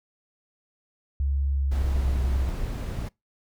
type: tone with pitch glide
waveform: sine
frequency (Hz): 69.3 to 65.41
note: C#2 to C2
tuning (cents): 0 to 0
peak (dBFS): -22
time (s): 1.2-2.49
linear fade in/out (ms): 0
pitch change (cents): -100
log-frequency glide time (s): 1.5-2.21
type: noise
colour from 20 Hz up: brown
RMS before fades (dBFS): -31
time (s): 1.71-3.09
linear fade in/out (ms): 10
effects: noise-tail reverb RT60 0.2 s tail -24 dB re dry